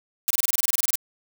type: noise bursts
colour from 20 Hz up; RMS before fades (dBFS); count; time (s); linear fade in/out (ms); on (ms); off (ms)
blue; -22; 14; 0.28-0.955; 0; 25; 25
effects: none